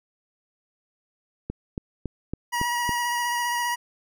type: click train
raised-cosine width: 3 ms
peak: -16 dBFS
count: 6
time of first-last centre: 1.5-2.893 s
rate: 3.59 Hz
type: tone with vibrato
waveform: 25% pulse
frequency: 960 Hz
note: B5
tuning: 49 cents flat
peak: -20 dBFS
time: 2.52-3.76 s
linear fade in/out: 20 ms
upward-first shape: square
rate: 15 Hz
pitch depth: 14 cents each way
effects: none